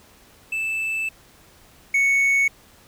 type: tone pair in turn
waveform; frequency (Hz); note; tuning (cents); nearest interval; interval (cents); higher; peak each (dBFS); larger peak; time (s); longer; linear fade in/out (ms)
triangle; 2637 / 2217; E7 / C#7; 0 / 0; minor third; 300; first; -21 / -14; second; 0.52-1.09 / 1.94-2.48; first; 5
effects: pink hiss -52 dBFS RMS until 2.87 s